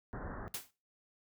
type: low-pass noise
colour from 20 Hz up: pink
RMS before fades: -43 dBFS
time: 0.13-0.48 s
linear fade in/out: 0 ms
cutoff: 1800 Hz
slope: 96 dB/octave
type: noise with exponential decay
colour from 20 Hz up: white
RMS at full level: -35 dBFS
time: 0.54-0.71 s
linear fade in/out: 5 ms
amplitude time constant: 36 ms
effects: noise-tail reverb RT60 0.3 s tail -18 dB re dry